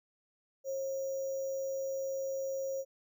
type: tone with sample-and-hold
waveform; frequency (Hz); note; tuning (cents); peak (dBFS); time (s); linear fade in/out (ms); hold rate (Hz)
sine; 539; C#5; -49; -33; 0.64-2.85; 50; 6300
effects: none